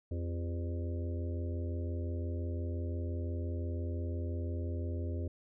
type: harmonic tone with a mistuned harmonic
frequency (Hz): 85.8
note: F2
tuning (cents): -30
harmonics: 1 / 3 / 4 / 5 / 6 / 7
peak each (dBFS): -34 / -44 / -46 / -48 / -50 / -51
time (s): 0.11-5.28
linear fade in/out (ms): 5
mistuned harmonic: 5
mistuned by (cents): -83
effects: none